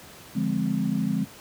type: chord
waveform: sine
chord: D half-diminished seventh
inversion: none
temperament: equal with one note detuned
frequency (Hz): 146.83 / 174.61 / 207.7 / 258.9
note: D3 / F3 / Ab3 / C4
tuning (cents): 0 / 0 / 0 / -18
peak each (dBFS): -31 / -28 / -26 / -29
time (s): 0.35-1.25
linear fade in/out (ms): 10
effects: pink hiss -46 dBFS RMS until 1.4 s + high-pass 80 Hz 12 dB/octave